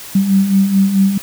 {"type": "beating tone pair", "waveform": "sine", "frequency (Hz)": [191.3, 195.9], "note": ["G3", "G3"], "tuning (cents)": [-42, -1], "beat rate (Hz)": 4.6, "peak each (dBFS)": [-17, -10], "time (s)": [0.15, 1.18], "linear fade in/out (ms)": 5, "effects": ["white hiss -32 dBFS RMS until 1.22 s"]}